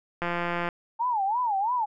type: click train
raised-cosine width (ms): 0.5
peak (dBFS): -14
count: 82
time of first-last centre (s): 0.22-0.688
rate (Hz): 173
type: tone with vibrato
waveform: sine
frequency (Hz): 880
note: A5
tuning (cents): 0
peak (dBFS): -23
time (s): 0.99-1.86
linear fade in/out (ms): 20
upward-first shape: sine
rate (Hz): 3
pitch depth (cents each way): 230
effects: none